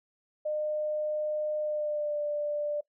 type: tone with pitch glide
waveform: sine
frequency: 607 to 590.7 Hz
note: D#5 to D5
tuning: -43 to +10 cents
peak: -28 dBFS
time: 0.45-2.81 s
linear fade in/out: 10 ms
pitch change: -47 cents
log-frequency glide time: 1.59-2.2 s
effects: noise-tail reverb RT60 0.1 s tail -21 dB re dry